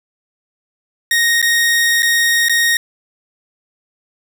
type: tone with dropouts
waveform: sawtooth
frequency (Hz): 1864.7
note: A#6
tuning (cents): 0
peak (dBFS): -8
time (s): 1.11-2.77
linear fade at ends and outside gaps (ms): 2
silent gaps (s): 1.417-1.426 / 2.023-2.029 / 2.485-2.495
effects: none